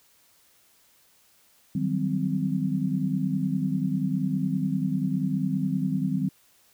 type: tone cluster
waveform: sine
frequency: 153.8 / 184.7 / 194.7 / 259.6 Hz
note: D#3 / F#3 / G3 / C4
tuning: -20 / -3 / -12 / -13 cents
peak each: -29 dBFS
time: 1.75-6.29 s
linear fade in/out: 5 ms
effects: white hiss -61 dBFS RMS until 6.73 s